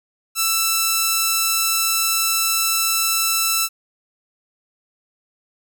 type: tone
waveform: 5% pulse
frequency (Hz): 1327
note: E6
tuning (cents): +11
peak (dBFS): -5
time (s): 0.35-3.69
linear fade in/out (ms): 50
effects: none